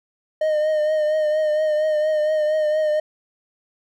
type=tone with vibrato; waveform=triangle; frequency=614 Hz; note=D#5; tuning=23 cents flat; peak=-15 dBFS; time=0.41-3 s; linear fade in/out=5 ms; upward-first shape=triangle; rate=4.3 Hz; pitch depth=39 cents each way; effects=none